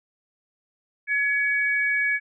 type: tone pair together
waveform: sine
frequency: 1690.8 / 2257 Hz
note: G#6 / C#7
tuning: +31 / +31 cents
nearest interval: perfect fourth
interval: 500 cents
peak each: -23 dBFS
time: 1.07-2.2 s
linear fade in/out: 50 ms
effects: none